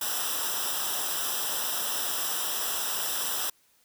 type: noise with comb filter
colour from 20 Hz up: white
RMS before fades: -30 dBFS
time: 0.01-3.5 s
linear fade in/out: 5 ms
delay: 0.45 ms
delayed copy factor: -0.85
effects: white hiss -65 dBFS RMS until 3.84 s